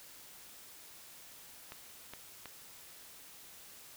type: clicks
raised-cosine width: 0.3 ms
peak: -29 dBFS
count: 3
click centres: 1.721 / 2.136 / 2.457 s
effects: white hiss -54 dBFS RMS until 3.96 s